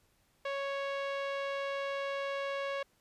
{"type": "tone with low-pass filter", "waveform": "sawtooth", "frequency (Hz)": 554.4, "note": "C#5", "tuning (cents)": 0, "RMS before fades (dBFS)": -36, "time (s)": [0.45, 2.83], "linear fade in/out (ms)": 5, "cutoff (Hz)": 3000, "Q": 1.1, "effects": ["pink hiss -71 dBFS RMS until 3 s", "resampled to 32000 Hz"]}